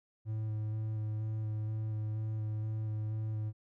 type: tone with vibrato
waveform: triangle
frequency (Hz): 108.4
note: A2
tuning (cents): -25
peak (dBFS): -31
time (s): 0.25-3.53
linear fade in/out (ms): 50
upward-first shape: square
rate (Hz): 2.1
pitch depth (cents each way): 12
effects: none